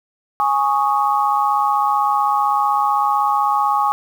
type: chord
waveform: sine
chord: Ab suspended fourth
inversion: none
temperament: equal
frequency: 830.6 / 1108.7 / 1244.5 Hz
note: Ab5 / Db6 / Eb6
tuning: 0 / 0 / 0 cents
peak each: -17 / -18 / -22 dBFS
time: 0.4-3.92 s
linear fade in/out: 0 ms
effects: 7-bit